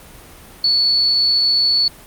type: tone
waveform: sine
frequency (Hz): 4435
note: C#8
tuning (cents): 0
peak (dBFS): -12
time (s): 0.64-1.88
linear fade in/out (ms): 2
effects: pink hiss -41 dBFS RMS until 2.06 s + Opus 32 kbps